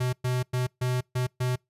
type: tone bursts at uneven times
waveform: square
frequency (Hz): 125.8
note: B2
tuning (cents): +32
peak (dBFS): -25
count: 6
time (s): 0-0.13 / 0.24-0.43 / 0.53-0.67 / 0.81-1.01 / 1.15-1.27 / 1.4-1.56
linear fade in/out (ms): 10
effects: noise-tail reverb RT60 0.2 s tail -26 dB re dry + resampled to 32000 Hz